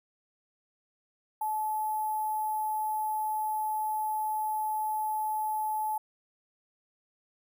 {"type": "tone with sample-and-hold", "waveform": "sine", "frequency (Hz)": 861, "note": "A5", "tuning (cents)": -38, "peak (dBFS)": -28, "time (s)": [1.41, 5.98], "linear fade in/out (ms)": 5, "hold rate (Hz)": 11025, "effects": []}